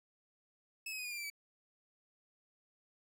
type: tone with pitch steps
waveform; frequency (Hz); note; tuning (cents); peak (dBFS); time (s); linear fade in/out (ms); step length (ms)
sawtooth; 2600 / 2546 / 2494 / 2443 / 2392 / 2343 / 2295; E7 / D#7 / D#7 / D#7 / D7 / D7 / D7; -24 / +39 / +3 / -32 / +31 / -5 / -40; -37; 0.86-1.301; 5; 63
effects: none